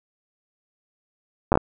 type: slowing click train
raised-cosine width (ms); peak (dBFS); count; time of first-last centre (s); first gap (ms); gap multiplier
1; -3; 5; 1.52-1.574; 9; 1.28
effects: none